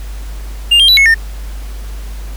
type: tone with pitch steps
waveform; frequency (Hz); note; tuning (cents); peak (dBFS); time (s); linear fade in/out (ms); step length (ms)
triangle; 2807 / 3197 / 3950 / 2190 / 1816; F7 / G7 / B7 / C#7 / A#6; +8 / +33 / 0 / -22 / -46; -3; 0.71-1.145; 10; 87
effects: added 50 Hz sine -22 dBFS peak until 2.36 s + pink hiss -37 dBFS RMS until 2.36 s